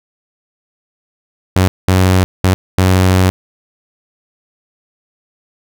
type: tone bursts at uneven times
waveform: sawtooth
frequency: 93 Hz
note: F#2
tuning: 9 cents sharp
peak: -4 dBFS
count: 4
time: 1.56-1.68 / 1.88-2.24 / 2.44-2.54 / 2.78-3.3 s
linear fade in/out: 0 ms
effects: none